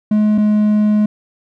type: tone pair in turn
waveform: triangle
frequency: 212 / 211 Hz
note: G#3 / G#3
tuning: +36 / +28 cents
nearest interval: unison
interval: 8 cents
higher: first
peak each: -8 dBFS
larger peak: neither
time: 0.11-0.38 / 0.38-1.06 s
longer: second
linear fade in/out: 5 ms
effects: none

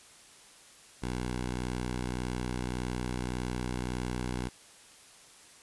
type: tone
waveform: 10% pulse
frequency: 61.74 Hz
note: B1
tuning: in tune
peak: -24 dBFS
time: 1.02-4.49 s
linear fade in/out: 10 ms
effects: white hiss -55 dBFS RMS until 5.62 s + resampled to 24000 Hz

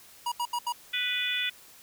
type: tone bursts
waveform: square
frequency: 960 Hz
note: B5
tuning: 49 cents flat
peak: -28 dBFS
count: 4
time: 0.26-0.724 s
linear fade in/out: 5 ms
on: 59 ms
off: 76 ms
type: harmonic tone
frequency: 493.9 Hz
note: B4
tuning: in tune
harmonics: 3 / 4 / 5 / 6 / 7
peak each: -36 / -34 / -32 / -36 / -31 dBFS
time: 0.93-1.5 s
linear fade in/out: 10 ms
effects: white hiss -53 dBFS RMS until 1.82 s

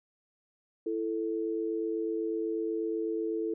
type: tone pair together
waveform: sine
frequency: 332.4 / 440.5 Hz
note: E4 / A4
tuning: +15 / +2 cents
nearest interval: perfect fourth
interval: 487 cents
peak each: -32 / -32 dBFS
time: 0.86-3.54 s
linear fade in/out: 5 ms
effects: none

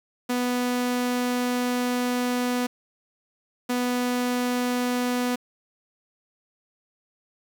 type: tone pair in turn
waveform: sawtooth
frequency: 246.9 / 246.9 Hz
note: B3 / B3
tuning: 0 / 0 cents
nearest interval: unison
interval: 0 cents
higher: neither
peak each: -19 dBFS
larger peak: neither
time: 0.29-2.67 / 3.69-5.36 s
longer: first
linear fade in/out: 10 ms
effects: 8-bit

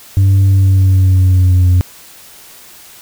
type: tone with pitch glide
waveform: sine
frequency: 97.2 to 90.17 Hz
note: G2 to F#2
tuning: -14 to -44 cents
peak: -3 dBFS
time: 0.17-1.81 s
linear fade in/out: 0 ms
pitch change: -130 cents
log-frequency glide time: 0.46-1.68 s
effects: tanh soft clip ceiling -5 dBFS + white hiss -38 dBFS RMS until 3.01 s

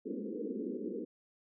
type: band-pass noise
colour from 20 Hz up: pink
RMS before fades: -39 dBFS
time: 0.05-1.05 s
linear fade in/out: 10 ms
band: 200 to 490 Hz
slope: 96 dB/octave
effects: none

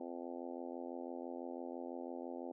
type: harmonic tone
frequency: 86 Hz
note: F2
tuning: 26 cents flat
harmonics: 3 / 4 / 5 / 6 / 7 / 8 / 9 / 10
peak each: -47 / -48 / -53 / -50 / -52 / -55 / -54 / -59 dBFS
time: 0-2.52 s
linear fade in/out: 5 ms
effects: none

